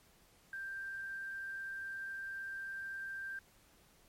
sine tone with quantisation, 1578 Hz, G6, 11 cents sharp, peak -40 dBFS, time 0.53-3.39 s, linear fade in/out 2 ms, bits 11, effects pink hiss -66 dBFS RMS until 4.08 s + MP3 64 kbps

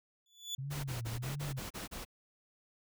30% pulse tone with exponential growth, 3458 Hz, A7, 31 cents flat, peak -31 dBFS, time 0.26-0.55 s, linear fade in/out 2 ms, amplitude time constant 61 ms
sine tone with vibrato, 128.7 Hz, C3, 28 cents flat, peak -37 dBFS, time 0.58-1.6 s, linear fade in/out 10 ms, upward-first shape sine, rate 1.5 Hz, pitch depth 210 cents each way
pink noise bursts, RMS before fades -43 dBFS, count 8, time 0.7-2.051 s, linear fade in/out 20 ms, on 140 ms, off 33 ms
effects none

